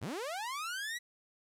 sawtooth linear sweep, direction up, 70.1 to 1972 Hz, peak -33 dBFS, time 0.01-0.99 s, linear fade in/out 20 ms, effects low-pass 12000 Hz 12 dB/octave + 12-bit

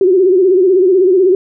sine tone with vibrato, 372.1 Hz, F#4, 10 cents sharp, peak -6 dBFS, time 0.01-1.35 s, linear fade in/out 2 ms, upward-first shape sine, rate 16 Hz, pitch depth 97 cents each way, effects none

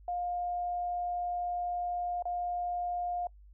sine tone with dropouts, 708 Hz, F5, 23 cents sharp, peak -31 dBFS, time 0.08-3.27 s, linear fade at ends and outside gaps 2 ms, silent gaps 2.224-2.254 s, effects noise-tail reverb RT60 0.1 s tail -25 dB re dry + added 50 Hz sine -52 dBFS peak until 3.53 s

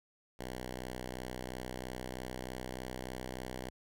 5% pulse tone with pitch glide, 62.8 to 63.42 Hz, B1 to B1, +30 to +47 cents, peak -29 dBFS, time 0.39-3.7 s, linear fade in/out 5 ms, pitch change +17 cents, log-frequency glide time 1.08-2.96 s, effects none

